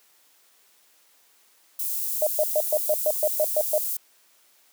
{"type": "high-pass noise", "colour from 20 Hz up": "white", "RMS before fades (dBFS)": -28, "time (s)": [1.79, 3.97], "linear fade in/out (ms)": 5, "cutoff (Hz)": 11000, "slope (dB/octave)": 12}
{"type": "tone bursts", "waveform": "sine", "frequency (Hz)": 612, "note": "D#5", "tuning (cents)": -29, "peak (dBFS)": -18, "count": 10, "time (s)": [2.22, 3.78], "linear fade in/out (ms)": 2, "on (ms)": 48, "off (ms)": 120}
{"effects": ["white hiss -60 dBFS RMS until 4.72 s", "high-pass 300 Hz 12 dB/octave"]}